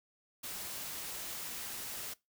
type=noise; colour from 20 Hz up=white; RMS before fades=-42 dBFS; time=0.43-2.14 s; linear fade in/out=10 ms; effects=noise-tail reverb RT60 0.2 s tail -21 dB re dry